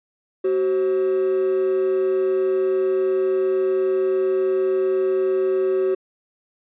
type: tone pair together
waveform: triangle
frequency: 377.5 / 533.9 Hz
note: F#4 / C5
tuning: +35 / +35 cents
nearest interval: tritone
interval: 600 cents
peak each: -14 / -24 dBFS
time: 0.44-5.95 s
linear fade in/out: 10 ms
effects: tanh soft clip ceiling -14 dBFS + resampled to 8000 Hz